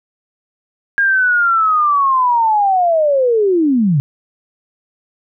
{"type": "linear sweep", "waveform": "sine", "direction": "down", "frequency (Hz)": [1627, 130.81], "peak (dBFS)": -10, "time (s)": [0.98, 4], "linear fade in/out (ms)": 0, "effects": []}